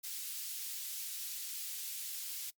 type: high-pass noise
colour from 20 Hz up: white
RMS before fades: -42 dBFS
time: 0.03-2.51 s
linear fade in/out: 20 ms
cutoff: 3200 Hz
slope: 12 dB/octave
effects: noise-tail reverb RT60 0.1 s tail -23 dB re dry + Opus 48 kbps